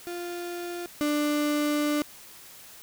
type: tone pair in turn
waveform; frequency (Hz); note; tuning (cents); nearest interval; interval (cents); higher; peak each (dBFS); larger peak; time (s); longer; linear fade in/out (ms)
35% pulse; 349.2 / 295.9; F4 / D4; 0 / +13; minor third; 287; first; -31 / -22; second; 0.07-0.86 / 1.01-2.02; second; 0
effects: white hiss -48 dBFS RMS until 2.82 s